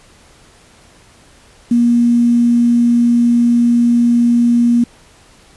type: tone with quantisation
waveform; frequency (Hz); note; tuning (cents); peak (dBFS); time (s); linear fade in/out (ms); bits
sine; 237.8; A#3; +35; -8; 1.71-4.84; 5; 6
effects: pink hiss -46 dBFS RMS until 5.56 s + resampled to 24000 Hz